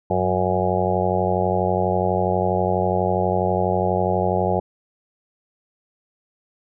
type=harmonic tone with a mistuned harmonic; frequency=92.2 Hz; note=F#2; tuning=6 cents flat; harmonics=1 / 2 / 4 / 5 / 6 / 7 / 8 / 9; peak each=-26 / -26 / -26 / -26 / -26 / -26 / -26 / -26 dBFS; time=0.1-4.6 s; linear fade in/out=5 ms; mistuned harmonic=1; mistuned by=+57 cents; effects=none